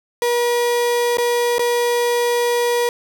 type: tone with dropouts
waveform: 35% pulse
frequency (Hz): 480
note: B4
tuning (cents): -49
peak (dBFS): -14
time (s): 0.22-2.89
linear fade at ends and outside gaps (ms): 1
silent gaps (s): 1.171-1.183 / 1.583-1.593
effects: none